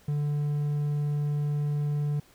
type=tone; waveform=triangle; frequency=146.83 Hz; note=D3; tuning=in tune; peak=-23 dBFS; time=0.08-2.2 s; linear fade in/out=5 ms; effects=pink hiss -59 dBFS RMS until 2.34 s